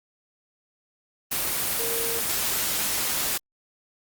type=tone in noise; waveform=sine; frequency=462.1 Hz; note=A#4; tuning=15 cents flat; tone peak=-31 dBFS; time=1.79-2.2 s; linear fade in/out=10 ms; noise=white; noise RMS=-26 dBFS; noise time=1.31-3.38 s; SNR=-8 dB; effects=Opus 24 kbps